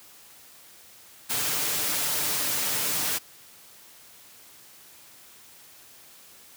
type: noise with comb filter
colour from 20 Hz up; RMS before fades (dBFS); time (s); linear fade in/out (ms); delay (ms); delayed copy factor
white; -27; 1.29-3.19; 20; 6.7; +0.5
effects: white hiss -51 dBFS RMS until 6.56 s + high-pass 60 Hz 12 dB/octave